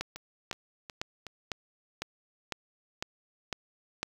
two click trains, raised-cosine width 0.2 ms, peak -24 / -15 dBFS, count 4 / 9, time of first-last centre 0.16-1.267 / 0.01-4.03 s, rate 2.71 / 1.99 Hz, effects 7-bit

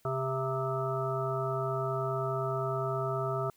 harmonic tone with a mistuned harmonic, 132.4 Hz, C3, 21 cents sharp, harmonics 1 / 3 / 5 / 7 / 9 / 10, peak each -34 / -35 / -35 / -44 / -40 / -37 dBFS, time 0.05-3.5 s, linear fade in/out 2 ms, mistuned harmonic 10, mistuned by -30 cents, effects white hiss -67 dBFS RMS until 3.56 s

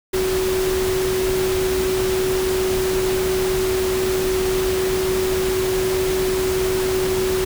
sine tone in noise, 374.7 Hz, F#4, 22 cents sharp, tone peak -18 dBFS, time 0.13-7.45 s, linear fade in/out 10 ms, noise pink, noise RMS -26 dBFS, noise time 0.13-7.45 s, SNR +5 dB, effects none

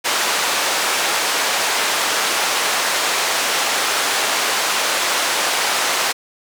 pink band-pass noise, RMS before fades -19 dBFS, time 0.04-6.13 s, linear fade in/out 20 ms, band 690 to 9000 Hz, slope 12 dB/octave, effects none

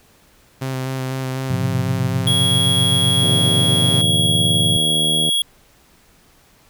sawtooth tone with vibrato, 131.2 Hz, C3, 5 cents sharp, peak -18 dBFS, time 0.61-4.02 s, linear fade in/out 10 ms, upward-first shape square, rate 4 Hz, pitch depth 14 cents each way
sine chord, F diminished, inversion first, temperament equal, 103.83 / 123.47 / 174.61 Hz, Ab2 / Cb3 / F3, 0 / 0 / 0 cents, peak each -23 dBFS, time 1.5-4.77 s, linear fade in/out 5 ms
square tone, 3322 Hz, G#7, in tune, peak -16 dBFS, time 2.27-5.42 s, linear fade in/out 2 ms
harmonic tone, 77.78 Hz, D#2, in tune, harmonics 2 / 3 / 4 / 5 / 6 / 7 / 8 / 9, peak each -25 / -29 / -31 / -33 / -35 / -36 / -37 / -38 dBFS, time 3.22-5.3 s, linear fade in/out 10 ms
effects pink hiss -53 dBFS RMS until 6.69 s

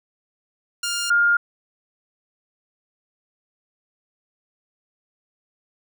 10% pulse / sine tone pair in turn, 1404 / 1411.2 Hz, F6 / F6, +9 / +18 cents, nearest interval unison, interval 9 cents, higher second, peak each -15 / -14 dBFS, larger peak second, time 0.83-1.1 / 1.1-1.37 s, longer neither, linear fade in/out 5 ms, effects none

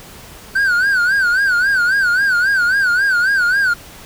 triangle tone with vibrato, 1516 Hz, F#6, 42 cents sharp, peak -10 dBFS, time 0.55-3.74 s, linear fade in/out 10 ms, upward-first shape sine, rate 3.7 Hz, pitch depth 130 cents each way, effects pink hiss -38 dBFS RMS until 4.05 s

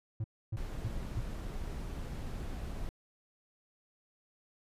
triangle tone bursts, 108.9 Hz, A2, 17 cents flat, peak -30 dBFS, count 4, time 0.2-1.208 s, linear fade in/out 5 ms, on 42 ms, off 280 ms
brown noise, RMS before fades -39 dBFS, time 0.57-2.89 s, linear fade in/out 0 ms
effects resampled to 32000 Hz

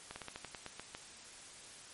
slowing click train, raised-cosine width 0.3 ms, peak -27 dBFS, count 10, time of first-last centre 0.11-0.949 s, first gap 50 ms, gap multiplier 1.15, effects white hiss -53 dBFS RMS until 1.93 s + MP3 48 kbps

